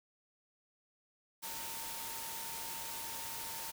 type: tone in noise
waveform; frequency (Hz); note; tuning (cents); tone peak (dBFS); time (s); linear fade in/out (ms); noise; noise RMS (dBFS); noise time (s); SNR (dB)
sine; 912; A#5; -38; -49; 1.42-3.72; 20; white; -43; 1.42-3.72; -9
effects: none